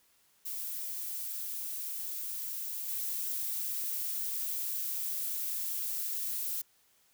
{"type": "noise with level steps", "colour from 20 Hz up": "violet", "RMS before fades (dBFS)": [-38, -35], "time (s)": [0.45, 6.62], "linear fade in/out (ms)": 10, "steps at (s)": 2.88, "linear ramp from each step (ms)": 10, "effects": ["white hiss -68 dBFS RMS until 7.13 s"]}